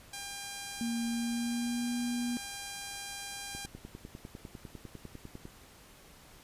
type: tone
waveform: 5% pulse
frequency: 801 Hz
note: G5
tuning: 37 cents sharp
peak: -28 dBFS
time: 0.13-3.66 s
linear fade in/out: 5 ms
type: tone with pitch glide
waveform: sine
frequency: 233.1 to 241.5 Hz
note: A#3 to B3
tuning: 0 to -39 cents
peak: -31 dBFS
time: 0.81-2.37 s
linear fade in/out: 0 ms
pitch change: +61 cents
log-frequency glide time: 1.07-1.94 s
type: click train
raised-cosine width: 3 ms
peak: -31 dBFS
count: 20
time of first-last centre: 3.55-5.454 s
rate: 9.98 Hz
effects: pink hiss -56 dBFS RMS until 6.43 s + resampled to 32000 Hz